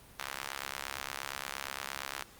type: tone with high-pass filter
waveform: sawtooth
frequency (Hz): 68.6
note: C#2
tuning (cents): -17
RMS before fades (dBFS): -41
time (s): 0.19-2.23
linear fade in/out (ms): 5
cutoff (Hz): 1200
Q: 0.87
effects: pink hiss -56 dBFS RMS until 2.39 s + Opus 32 kbps